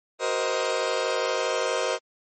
sawtooth chord, C half-diminished seventh, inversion second, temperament just, 376.7 / 470.9 / 523.3 / 627.9 Hz, Gb4 / Bb4 / C5 / Eb5, +31 / +18 / 0 / +16 cents, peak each -29 / -25 / -24 / -25 dBFS, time 0.19-1.99 s, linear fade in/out 50 ms, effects MP3 32 kbps

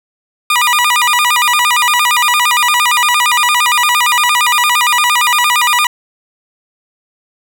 20% pulse tone with vibrato, 1087 Hz, C#6, 34 cents flat, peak -4 dBFS, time 0.5-5.87 s, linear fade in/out 2 ms, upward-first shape square, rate 8.7 Hz, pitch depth 190 cents each way, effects none

